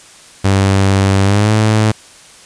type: tone with pitch glide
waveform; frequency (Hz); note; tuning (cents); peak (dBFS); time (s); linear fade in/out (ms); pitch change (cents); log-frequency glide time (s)
sawtooth; 97.5 to 108.18; G2 to A2; -9 to -29; -5; 0.44-1.92; 10; +180; 1.23-1.52
effects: white hiss -40 dBFS RMS until 2.45 s + resampled to 22050 Hz